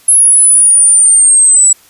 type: linear sweep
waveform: sine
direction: down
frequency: 10660 to 7800 Hz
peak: -3 dBFS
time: 0.08-1.73 s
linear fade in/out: 5 ms
effects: white hiss -44 dBFS RMS until 1.89 s + resampled to 32000 Hz